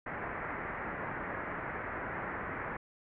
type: low-pass noise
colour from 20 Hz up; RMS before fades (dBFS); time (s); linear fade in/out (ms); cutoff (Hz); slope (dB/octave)
white; -39; 0.06-2.77; 5; 2000; 48
effects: none